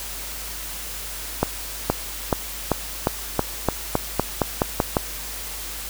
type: accelerating click train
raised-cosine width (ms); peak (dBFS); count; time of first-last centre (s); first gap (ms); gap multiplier
1; -3; 13; 1.43-4.968; 470; 0.91
effects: added 50 Hz sine -38 dBFS peak until 5.89 s + white hiss -33 dBFS RMS until 5.89 s